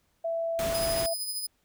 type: tone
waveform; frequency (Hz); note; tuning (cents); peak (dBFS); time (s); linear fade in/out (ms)
sine; 664; E5; +12; -27; 0.24-1.14; 10
type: noise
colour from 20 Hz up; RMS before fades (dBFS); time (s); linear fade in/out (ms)
pink; -34; 0.59-1.06; 0
type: tone with tremolo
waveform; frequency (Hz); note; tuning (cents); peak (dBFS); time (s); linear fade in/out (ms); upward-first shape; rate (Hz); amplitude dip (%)
15% pulse; 5000; D#8; +8; -23; 0.74-1.47; 10; sine; 13; 45
effects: pink hiss -71 dBFS RMS until 1.64 s